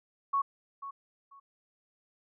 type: tone with echo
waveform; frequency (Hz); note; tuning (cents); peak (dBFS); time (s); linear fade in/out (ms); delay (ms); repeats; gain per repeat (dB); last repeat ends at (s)
sine; 1108.7; C#6; 0; -25; 0.33-0.42; 10; 490; 2; -13; 1.4
effects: none